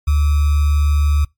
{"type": "tone with sample-and-hold", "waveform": "sine", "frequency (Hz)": 73.42, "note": "D2", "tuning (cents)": 0, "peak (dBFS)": -11, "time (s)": [0.07, 1.25], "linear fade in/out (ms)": 10, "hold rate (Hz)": 1225, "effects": ["noise-tail reverb RT60 0.2 s tail -25 dB re dry", "MP3 96 kbps"]}